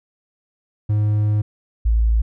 triangle / sine tone pair in turn, 105.4 / 55.72 Hz, G#2 / A1, +26 / +23 cents, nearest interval major seventh, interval 1103 cents, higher first, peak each -13 dBFS, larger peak neither, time 0.89-1.42 / 1.85-2.22 s, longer first, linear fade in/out 10 ms, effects none

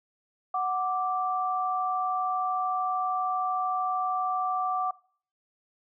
sine tone pair together, 740 / 1173 Hz, F#5 / D6, 0 / -2 cents, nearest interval minor sixth, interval 798 cents, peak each -28 dBFS, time 0.54-4.91 s, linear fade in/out 5 ms, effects noise-tail reverb RT60 0.5 s tail -22 dB re dry

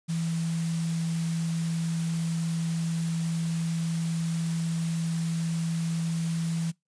sine tone in noise, 165.3 Hz, E3, 5 cents sharp, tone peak -26 dBFS, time 0.08-6.72 s, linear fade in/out 20 ms, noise white, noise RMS -41 dBFS, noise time 0.08-6.72 s, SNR +12 dB, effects noise-tail reverb RT60 0.2 s tail -25 dB re dry + resampled to 22050 Hz

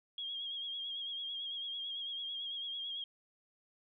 sine tone with vibrato, 3268 Hz, G#7, 29 cents flat, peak -38 dBFS, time 0.18-3.04 s, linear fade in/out 2 ms, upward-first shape sine, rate 9 Hz, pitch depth 44 cents each way, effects none

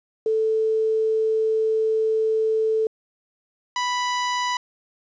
sine / sawtooth tone pair in turn, 440 / 987.8 Hz, A4 / B5, 0 / 0 cents, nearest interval octave + major second, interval 1400 cents, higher second, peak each -18 / -18 dBFS, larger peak neither, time 0.26-2.87 / 3.76-4.57 s, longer first, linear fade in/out 2 ms, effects resampled to 16000 Hz + 9-bit

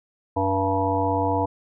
harmonic tone with a mistuned harmonic, 96.3 Hz, G2, 30 cents flat, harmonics 1 / 3 / 5 / 7 / 9 / 10, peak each -27 / -27 / -27 / -27 / -27 / -27 dBFS, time 0.36-1.46 s, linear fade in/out 10 ms, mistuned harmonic 7, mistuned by +20 cents, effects none

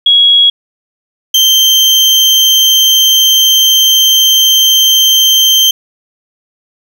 sine / 35% pulse tone pair in turn, 3322 / 3136 Hz, G#7 / G7, 0 / 0 cents, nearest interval minor second, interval 100 cents, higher first, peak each -3 dBFS, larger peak neither, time 0.06-0.5 / 1.34-5.71 s, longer second, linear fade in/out 5 ms, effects 7-bit

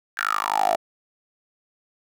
10% pulse tone with high-pass filter sweep, 51.91 Hz, G#1, in tune, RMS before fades -23 dBFS, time 0.17-0.76 s, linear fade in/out 10 ms, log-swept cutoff 1600 to 630 Hz, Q 9, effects none

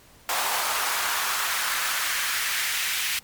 pink noise with high-pass filter sweep, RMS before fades -26 dBFS, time 0.29-3.19 s, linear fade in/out 2 ms, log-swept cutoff 840 to 2200 Hz, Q 1.6, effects pink hiss -53 dBFS RMS until 3.23 s + MP3 96 kbps

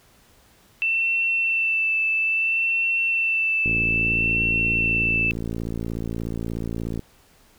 sine tone with vibrato, 2670 Hz, E7, 22 cents sharp, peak -19 dBFS, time 0.82-5.31 s, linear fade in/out 0 ms, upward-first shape sine, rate 0.6 Hz, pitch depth 22 cents each way
click train, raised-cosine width 3 ms, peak -16 dBFS, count 190, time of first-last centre 3.66-6.993 s, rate 56.7 Hz
effects pink hiss -56 dBFS RMS until 7.58 s

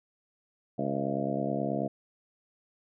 harmonic tone with a mistuned harmonic, 69.3 Hz, C#2, in tune, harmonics 2 / 3 / 4 / 5 / 6 / 7 / 8 / 9 / 10, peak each -37 / -34 / -35 / -38 / -42 / -38 / -40 / -36 / -36 dBFS, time 0.78-1.88 s, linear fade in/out 10 ms, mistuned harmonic 10, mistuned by -27 cents, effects none

